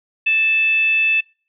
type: tone with frequency modulation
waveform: sine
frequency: 2630 Hz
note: E7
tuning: 5 cents flat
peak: -13 dBFS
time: 0.26-1.21 s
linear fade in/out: 10 ms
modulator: 850 Hz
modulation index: 0.21
effects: noise-tail reverb RT60 0.4 s tail -26 dB re dry